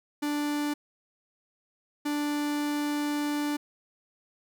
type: tone bursts at uneven times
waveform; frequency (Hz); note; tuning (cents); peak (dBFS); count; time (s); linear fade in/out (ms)
45% pulse; 293.7; D4; 0; -27; 2; 0.22-0.74 / 2.05-3.57; 10
effects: none